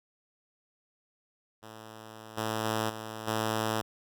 5% pulse tone with level steps, 110 Hz, A2, in tune, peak -34 / -19 / -17 / -27 / -17 dBFS, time 1.62-3.82 s, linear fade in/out 20 ms, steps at 2.37 / 2.64 / 2.89 / 3.27 s, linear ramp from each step 10 ms, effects none

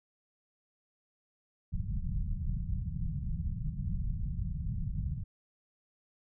pink low-pass noise, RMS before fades -34 dBFS, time 1.72-5.24 s, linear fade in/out 10 ms, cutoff 180 Hz, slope 48 dB/octave, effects none

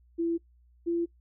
sine tone pair in turn, 335.5 / 340.2 Hz, E4 / F4, +31 / -45 cents, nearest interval unison, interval 24 cents, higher second, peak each -25 dBFS, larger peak neither, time 0.18-0.38 / 0.86-1.06 s, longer neither, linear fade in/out 20 ms, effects noise-tail reverb RT60 0.1 s tail -21 dB re dry + added 60 Hz sine -58 dBFS peak until 1.2 s

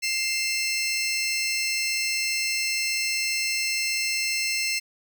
20% pulse tone pair together, 2105 / 2674 Hz, C7 / E7, +10 / +24 cents, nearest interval major third, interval 414 cents, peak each -22 dBFS, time 0.02-4.8 s, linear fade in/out 20 ms, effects none

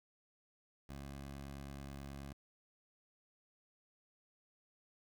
15% pulse tone, 69.3 Hz, C#2, in tune, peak -40 dBFS, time 0.89-2.33 s, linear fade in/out 5 ms, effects 11-bit

